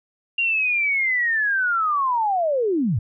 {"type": "linear sweep", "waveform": "sine", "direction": "down", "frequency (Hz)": [2794, 89.2], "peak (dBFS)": -18, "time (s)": [0.38, 2.99], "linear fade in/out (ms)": 5, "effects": []}